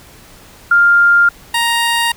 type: tone pair in turn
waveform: sine / 15% pulse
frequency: 1400 / 934.4 Hz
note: F6 / A#5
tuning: +4 / +4 cents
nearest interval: perfect fifth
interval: 700 cents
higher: first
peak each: -6 dBFS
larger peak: neither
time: 0.71-1.29 / 1.54-2.12 s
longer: neither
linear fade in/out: 5 ms
effects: pink hiss -41 dBFS RMS until 2.16 s